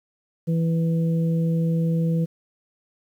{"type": "harmonic tone", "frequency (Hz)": 164.81, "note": "E3", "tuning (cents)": 0, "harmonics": [1, 2, 3], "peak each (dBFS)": [-19, -35, -31], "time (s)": [0.47, 2.26], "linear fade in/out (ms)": 20, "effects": ["9-bit"]}